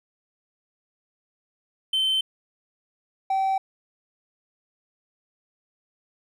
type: tone pair in turn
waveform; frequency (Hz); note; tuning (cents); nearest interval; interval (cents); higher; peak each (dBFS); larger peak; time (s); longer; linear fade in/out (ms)
triangle; 3086 / 771.5; G7 / G5; -28 / -28; 2 octaves; 2400; first; -18; neither; 1.93-2.21 / 3.3-3.58; neither; 5
effects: tanh soft clip ceiling -14 dBFS